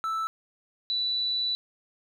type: tone pair in turn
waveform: triangle / sine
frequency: 1318.5 / 3962 Hz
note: E6 / B7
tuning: 0 / +5 cents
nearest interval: octave + perfect fifth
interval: 1905 cents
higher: second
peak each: -25 dBFS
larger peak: neither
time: 0.04-0.27 / 0.9-1.55 s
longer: second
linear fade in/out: 0 ms
effects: none